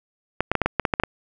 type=clicks; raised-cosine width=0.5 ms; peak=-4 dBFS; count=10; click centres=0.406 / 0.516 / 0.553 / 0.617 / 0.66 / 0.797 / 0.852 / 0.938 / 0.999 / 1.036 s; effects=none